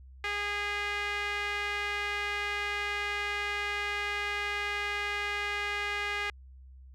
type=tone with band-pass filter; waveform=sawtooth; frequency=410.3 Hz; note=G#4; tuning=21 cents flat; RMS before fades=-33 dBFS; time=0.24-6.3 s; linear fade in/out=2 ms; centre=2100 Hz; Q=2.2; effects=added 65 Hz sine -48 dBFS peak until 6.94 s